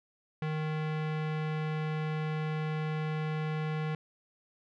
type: tone with low-pass filter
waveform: square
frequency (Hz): 155.1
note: D#3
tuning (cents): -5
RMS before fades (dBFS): -33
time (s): 0.42-3.95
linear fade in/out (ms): 2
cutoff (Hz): 2500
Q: 1.3
effects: none